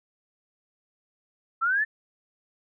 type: linear sweep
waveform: sine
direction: up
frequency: 1300 to 1802 Hz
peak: -21 dBFS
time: 1.61-1.85 s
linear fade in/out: 20 ms
effects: none